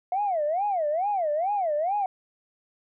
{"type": "tone with vibrato", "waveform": "sine", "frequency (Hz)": 700, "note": "F5", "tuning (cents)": 4, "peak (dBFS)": -22, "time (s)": [0.12, 2.06], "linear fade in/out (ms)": 2, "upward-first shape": "sine", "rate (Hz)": 2.3, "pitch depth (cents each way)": 300, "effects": ["tanh soft clip ceiling -18 dBFS"]}